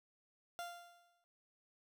30% pulse tone with exponential decay, 695 Hz, F5, 9 cents flat, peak -38 dBFS, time 0.59-1.24 s, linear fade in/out 0 ms, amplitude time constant 140 ms, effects none

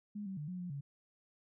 sine tone with pitch steps, 206.9 / 191.9 / 148.9 / 181.7 / 178.1 / 140.8 Hz, G#3 / G3 / D3 / F#3 / F3 / C#3, -6 / -37 / +24 / -31 / +34 / +27 cents, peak -39 dBFS, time 0.15-0.81 s, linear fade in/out 10 ms, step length 110 ms, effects none

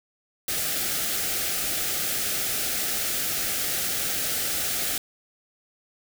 white band-stop noise, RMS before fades -27 dBFS, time 0.48-4.98 s, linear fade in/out 2 ms, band 830 to 1200 Hz, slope 96 dB/octave, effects none

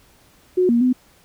sine tone with pitch steps, 365.4 / 236.1 / 252.6 Hz, F#4 / A#3 / B3, -22 / +22 / +39 cents, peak -13 dBFS, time 0.57-0.93 s, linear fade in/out 10 ms, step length 120 ms, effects pink hiss -54 dBFS RMS until 1.24 s

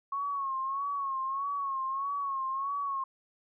sine tone with vibrato, 1096 Hz, C#6, 20 cents flat, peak -30 dBFS, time 0.12-3.04 s, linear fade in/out 5 ms, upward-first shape sine, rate 1.6 Hz, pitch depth 62 cents each way, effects none

